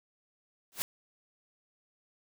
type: noise with exponential growth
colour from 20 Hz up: white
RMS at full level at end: -28 dBFS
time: 0.72-0.82 s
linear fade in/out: 0 ms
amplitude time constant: 21 ms
effects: none